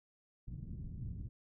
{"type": "low-pass noise", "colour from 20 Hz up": "white", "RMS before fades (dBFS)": -44, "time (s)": [0.47, 1.29], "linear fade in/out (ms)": 10, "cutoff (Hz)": 170, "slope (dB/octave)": 24, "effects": []}